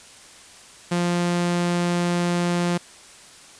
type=tone; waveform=sawtooth; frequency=174.61 Hz; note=F3; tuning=in tune; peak=-16 dBFS; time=0.91-2.78 s; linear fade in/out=10 ms; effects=white hiss -46 dBFS RMS until 3.59 s + resampled to 22050 Hz